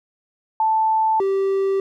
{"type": "tone pair in turn", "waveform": ["sine", "triangle"], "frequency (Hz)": [880, 389.3], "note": ["A5", "G4"], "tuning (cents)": [0, -12], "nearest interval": "octave + major second", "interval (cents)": 1412, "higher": "first", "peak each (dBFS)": -15, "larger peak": "neither", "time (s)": [[0.6, 1.2], [1.2, 1.8]], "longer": "neither", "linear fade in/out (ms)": 2, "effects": []}